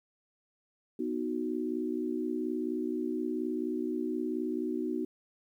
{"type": "chord", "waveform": "sine", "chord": "B major", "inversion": "none", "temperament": "equal", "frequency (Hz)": [246.9, 311.1, 370], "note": ["B3", "D#4", "F#4"], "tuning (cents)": [0, 0, 0], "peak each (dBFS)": [-35, -34, -35], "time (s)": [0.99, 5.05], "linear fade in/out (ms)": 5, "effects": ["11-bit"]}